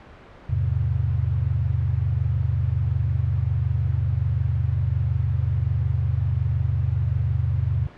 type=chord; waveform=sine; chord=E augmented; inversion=none; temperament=equal with one note detuned; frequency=82.41 / 103.83 / 129.31 Hz; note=E2 / G#2 / B#2; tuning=0 / 0 / -20 cents; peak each=-24 dBFS; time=0.49-7.87 s; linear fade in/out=10 ms; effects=pink hiss -45 dBFS RMS until 7.97 s + low-pass 2000 Hz 12 dB/octave